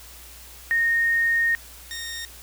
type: tone pair in turn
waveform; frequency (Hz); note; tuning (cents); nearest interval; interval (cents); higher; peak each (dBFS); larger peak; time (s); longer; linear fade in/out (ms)
sine / 15% pulse; 1849 / 1849; A#6 / A#6; -15 / -15; unison; 0; neither; -18 / -25; first; 0.71-1.55 / 1.91-2.25; first; 0
effects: added 60 Hz sine -47 dBFS peak until 2.42 s + white hiss -45 dBFS RMS until 2.42 s